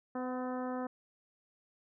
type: harmonic tone with a mistuned harmonic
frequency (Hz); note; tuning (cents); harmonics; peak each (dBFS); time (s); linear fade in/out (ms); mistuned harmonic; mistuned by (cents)
253.7; B3; +47; 1 / 2 / 3 / 4 / 5 / 6 / 7; -37 / -40 / -43 / -46 / -47 / -53 / -55; 0.15-0.87; 5; 3; -18
effects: none